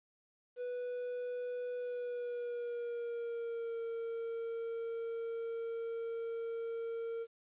triangle tone with pitch glide, 492.6 to 459.6 Hz, B4 to A#4, -5 to -25 cents, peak -35 dBFS, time 0.56-7.27 s, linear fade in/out 50 ms, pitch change -120 cents, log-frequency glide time 1.78-3.81 s, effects resampled to 8000 Hz + 12-bit

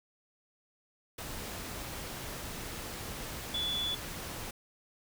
sine tone in noise, 3439 Hz, A7, 40 cents flat, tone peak -31 dBFS, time 3.54-3.95 s, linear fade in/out 5 ms, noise pink, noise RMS -41 dBFS, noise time 1.18-4.51 s, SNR +7 dB, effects none

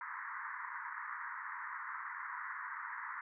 pink band-pass noise, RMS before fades -44 dBFS, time 0.01-3.21 s, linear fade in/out 2 ms, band 940 to 2000 Hz, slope 96 dB/octave, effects none

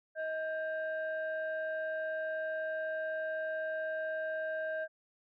sine tone pair together, 632.3 / 1584 Hz, D#5 / G6, +28 / +18 cents, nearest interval octave + major third, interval 1590 cents, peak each -34 / -38 dBFS, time 0.15-4.88 s, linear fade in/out 50 ms, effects tanh soft clip ceiling -27 dBFS

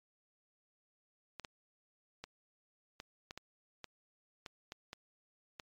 clicks, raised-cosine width 0.2 ms, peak -27 dBFS, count 11, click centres 1.397 / 1.448 / 2.24 / 3.001 / 3.309 / 3.376 / 3.843 / 4.462 / 4.721 / 4.931 / 5.598 s, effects MP3 96 kbps

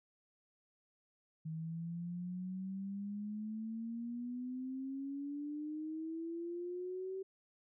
sine exponential sweep, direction up, 157.7 to 385.2 Hz, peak -39 dBFS, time 1.45-7.23 s, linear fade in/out 10 ms, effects none

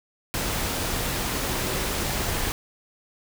sine tone in noise, 380.1 Hz, F#4, 47 cents sharp, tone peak -37 dBFS, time 1.62-1.91 s, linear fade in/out 0 ms, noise pink, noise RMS -27 dBFS, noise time 0.34-2.52 s, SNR -13 dB, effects none

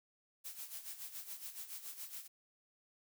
blue noise with tremolo, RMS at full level -45 dBFS, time 0.44-2.28 s, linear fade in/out 20 ms, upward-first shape sine, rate 7.1 Hz, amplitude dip 70%, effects none

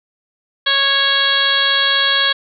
harmonic tone, 552 Hz, C#5, 7 cents flat, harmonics 1 / 2 / 3 / 4 / 5 / 6 / 7 / 8, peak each -28 / -23 / -17 / -27 / -27 / -16 / -21 / -24 dBFS, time 0.66-2.33 s, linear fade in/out 10 ms, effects none

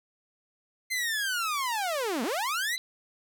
sawtooth linear two-way sweep, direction down then up, 2093 to 210 to 2093 Hz, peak -24 dBFS, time 0.9-2.77 s, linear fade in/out 20 ms, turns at 2.23 s
sine tone with exponential growth, 3951 Hz, B7, in tune, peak -30 dBFS, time 2.7-2.78 s, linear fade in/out 0 ms, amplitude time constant 17 ms
effects none

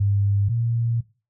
sine tone pair in turn, 100.4 / 116.6 Hz, G2 / A#2, +42 / +1 cents, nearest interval minor third, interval 259 cents, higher second, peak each -17 / -20 dBFS, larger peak first, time 0-0.49 / 0.49-1.01 s, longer second, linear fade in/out 10 ms, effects noise-tail reverb RT60 0.3 s tail -17 dB re dry

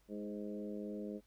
harmonic tone with a mistuned harmonic, 103.83 Hz, G#2, in tune, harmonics 2 / 3 / 4 / 5 / 6, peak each -43 / -47 / -47 / -49 / -54 dBFS, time 0.08-1.21 s, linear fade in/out 50 ms, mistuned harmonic 3, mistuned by +16 cents, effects added 50 Hz sine -69 dBFS peak until 1.26 s + pink hiss -74 dBFS RMS until 1.26 s

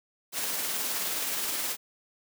white noise with tremolo, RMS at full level -30 dBFS, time 0.32-1.77 s, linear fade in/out 50 ms, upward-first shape sine, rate 19 Hz, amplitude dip 25%, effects high-pass 200 Hz 12 dB/octave

